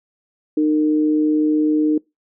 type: tone pair together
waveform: sine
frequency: 305.6 / 457.9 Hz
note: D#4 / A#4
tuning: -31 / -31 cents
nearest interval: perfect fifth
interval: 700 cents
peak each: -14 / -24 dBFS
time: 0.57-1.98 s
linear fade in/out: 5 ms
effects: noise-tail reverb RT60 0.2 s tail -24 dB re dry